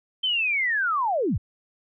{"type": "linear sweep", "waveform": "sine", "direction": "down", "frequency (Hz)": [3136, 50.2], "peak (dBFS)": -21, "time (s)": [0.23, 1.38], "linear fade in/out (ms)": 10, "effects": []}